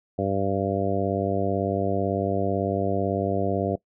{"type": "harmonic tone", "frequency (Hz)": 98, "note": "G2", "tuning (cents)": 0, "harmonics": [1, 2, 3, 4, 5, 6, 7], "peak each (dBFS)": [-30, -30, -30, -30, -30, -30, -30], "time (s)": [0.18, 3.76], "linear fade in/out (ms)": 10, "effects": ["noise-tail reverb RT60 0.1 s tail -20 dB re dry"]}